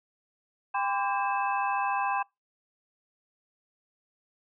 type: tone cluster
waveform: sine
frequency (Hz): 799 / 1020 / 1154 / 1600 / 2614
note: G5 / C6 / D6 / G6 / E7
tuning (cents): +33 / -44 / -31 / +35 / -15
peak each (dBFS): -29 / -30 / -36 / -36 / -37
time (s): 0.74-2.23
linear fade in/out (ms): 10
effects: noise-tail reverb RT60 0.2 s tail -25 dB re dry